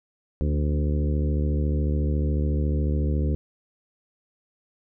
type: harmonic tone with a mistuned harmonic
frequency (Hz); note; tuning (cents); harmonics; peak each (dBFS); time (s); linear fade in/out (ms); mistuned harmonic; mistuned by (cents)
74; D2; +14; 1 / 2 / 3 / 4 / 5 / 6 / 7; -22 / -28 / -32 / -34 / -36 / -38 / -39; 0.41-3.35; 0; 3; +31
effects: none